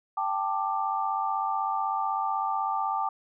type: chord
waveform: sine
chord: G suspended second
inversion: none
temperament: equal with one note detuned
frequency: 784 / 880 / 1182.8 Hz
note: G5 / A5 / D6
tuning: 0 / 0 / +12 cents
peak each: -30 dBFS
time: 0.17-3.09 s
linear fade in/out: 5 ms
effects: none